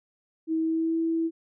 sine tone with pitch glide, 321.4 to 328 Hz, E4 to E4, -44 to -9 cents, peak -23 dBFS, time 0.47-1.31 s, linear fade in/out 50 ms, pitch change +35 cents, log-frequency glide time 0.59-0.98 s, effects none

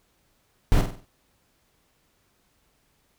brown noise with echo, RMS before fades -17 dBFS, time 0.72-0.81 s, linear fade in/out 0 ms, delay 48 ms, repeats 5, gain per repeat -7 dB, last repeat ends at 1.05 s, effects pink hiss -67 dBFS RMS until 3.18 s

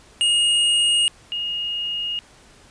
square / sine tone pair in turn, 2858 / 2858 Hz, F7 / F7, +39 / +39 cents, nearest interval unison, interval 0 cents, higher neither, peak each -16 / -23 dBFS, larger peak first, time 0.21-1.08 / 1.32-2.19 s, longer neither, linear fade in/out 0 ms, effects pink hiss -50 dBFS RMS until 2.7 s + resampled to 22050 Hz

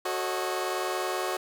20% pulse chord, D# half-diminished seventh, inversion first, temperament equal with one note detuned, 370 / 440 / 544.5 / 622.3 Hz, F#4 / A4 / C#5 / D#5, 0 / 0 / -31 / 0 cents, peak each -26 / -32 / -30 / -31 dBFS, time 0.05-1.37 s, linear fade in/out 5 ms, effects none

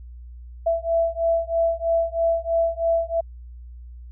sine beating tone pair, 664 / 667.1 Hz, E5 / E5, +12 / +20 cents, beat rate 3.1 Hz, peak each -22 dBFS, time 0.66-3.21 s, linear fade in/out 10 ms, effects added 60 Hz sine -37 dBFS peak until 4.11 s

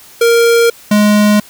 square tone pair in turn, 466.2 / 208.9 Hz, A#4 / G#3, 0 / +10 cents, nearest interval octave + major second, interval 1390 cents, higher first, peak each -7 dBFS, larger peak neither, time 0.21-0.7 / 0.91-1.4 s, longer neither, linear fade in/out 5 ms, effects white hiss -39 dBFS RMS until 1.49 s

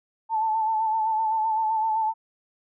sine tone with vibrato, 880 Hz, A5, in tune, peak -21 dBFS, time 0.29-2.14 s, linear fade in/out 50 ms, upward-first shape sine, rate 7.8 Hz, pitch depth 39 cents each way, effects none

